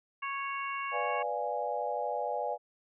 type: harmonic tone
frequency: 553 Hz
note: C#5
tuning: 4 cents flat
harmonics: 2 / 3 / 4 / 5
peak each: -35 / -43 / -40 / -42 dBFS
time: 0.22-1.23 s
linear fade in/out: 10 ms
type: chord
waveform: sine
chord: B diminished seventh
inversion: none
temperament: equal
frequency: 493.9 / 587.3 / 698.5 / 830.6 Hz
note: B4 / D5 / F5 / Ab5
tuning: 0 / 0 / 0 / 0 cents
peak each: -37 / -36 / -37 / -35 dBFS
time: 0.91-2.58 s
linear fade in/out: 50 ms
effects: none